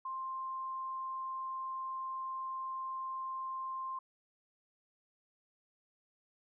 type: tone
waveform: sine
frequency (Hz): 1052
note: C6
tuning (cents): +9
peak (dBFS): -37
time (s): 0.05-3.99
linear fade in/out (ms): 5
effects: none